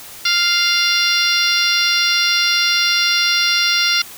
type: harmonic tone with a mistuned harmonic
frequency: 698.5 Hz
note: F5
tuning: in tune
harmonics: 2 / 3 / 4 / 5 / 6 / 7 / 8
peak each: -21 / -21 / -21 / -21 / -21 / -21 / -21 dBFS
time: 0.25-4.02 s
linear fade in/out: 5 ms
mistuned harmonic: 7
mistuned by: -26 cents
effects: white hiss -36 dBFS RMS until 4.17 s